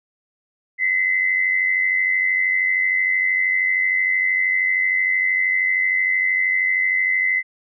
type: tone pair together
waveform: sine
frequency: 1957 / 2050 Hz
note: B6 / C7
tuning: -16 / -36 cents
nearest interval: minor second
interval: 80 cents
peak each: -24 / -17 dBFS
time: 0.78-7.43 s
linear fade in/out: 50 ms
effects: none